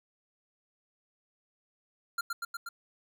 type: tone with echo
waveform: square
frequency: 1388 Hz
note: F6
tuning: 11 cents flat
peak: -30 dBFS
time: 2.18-2.21 s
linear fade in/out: 5 ms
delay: 120 ms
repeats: 4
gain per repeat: -2 dB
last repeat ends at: 2.69 s
effects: 12-bit